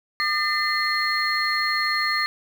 sine tone cluster, 1208 / 1797 / 2047 / 4271 Hz, D6 / A6 / C7 / C8, +48 / +36 / -38 / +35 cents, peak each -26 dBFS, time 0.2-2.26 s, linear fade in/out 0 ms, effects 7-bit

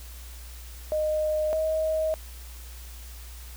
sine tone pair in turn, 616 / 630.8 Hz, D#5 / D#5, -17 / +24 cents, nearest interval unison, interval 41 cents, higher second, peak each -23 dBFS, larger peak neither, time 0.92-1.53 / 1.53-2.14 s, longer neither, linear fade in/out 0 ms, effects added 60 Hz sine -40 dBFS peak until 3.56 s + white hiss -48 dBFS RMS until 3.56 s

